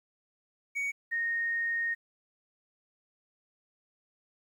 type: tone pair in turn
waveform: triangle / sine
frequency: 2241 / 1853.9 Hz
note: C#7 / A#6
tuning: +18 / -10 cents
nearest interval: minor third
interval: 328 cents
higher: first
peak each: -28 dBFS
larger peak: neither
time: 0.75-0.92 / 1.11-1.95 s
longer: second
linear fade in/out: 20 ms
effects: 11-bit